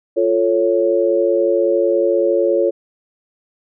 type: chord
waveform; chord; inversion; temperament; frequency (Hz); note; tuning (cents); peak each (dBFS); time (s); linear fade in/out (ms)
sine; F augmented; none; equal; 349.2 / 440 / 554.4; F4 / A4 / C#5; 0 / 0 / 0; -17 / -18 / -16; 0.16-2.71; 20
effects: none